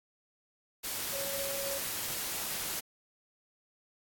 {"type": "tone in noise", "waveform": "sine", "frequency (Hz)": 554.4, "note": "C#5", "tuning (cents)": 0, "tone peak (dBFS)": -38, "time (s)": [1.12, 1.79], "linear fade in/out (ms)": 20, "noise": "white", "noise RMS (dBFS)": -36, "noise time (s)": [0.83, 2.81], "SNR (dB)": -5, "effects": ["AAC 64 kbps"]}